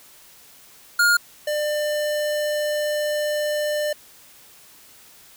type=tone pair in turn; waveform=square; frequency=1421 / 597.5 Hz; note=F6 / D5; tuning=+30 / +30 cents; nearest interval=octave + minor third; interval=1500 cents; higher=first; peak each=-15 / -22 dBFS; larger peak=first; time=0.99-1.17 / 1.47-3.93 s; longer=second; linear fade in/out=5 ms; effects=white hiss -49 dBFS RMS until 5.36 s